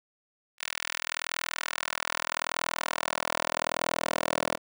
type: tone with high-pass filter sweep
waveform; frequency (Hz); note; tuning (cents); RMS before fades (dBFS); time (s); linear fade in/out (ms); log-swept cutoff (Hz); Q
10% pulse; 40.81; E1; -17; -32; 0.58-4.58; 50; 2100 to 500; 1.1
effects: none